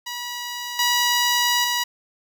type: tone with level steps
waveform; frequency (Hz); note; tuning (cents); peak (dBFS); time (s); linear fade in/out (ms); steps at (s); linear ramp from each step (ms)
10% pulse; 969; B5; -33; -20 / -9 / -12; 0.06-1.84; 10; 0.79 / 1.64; 2
effects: none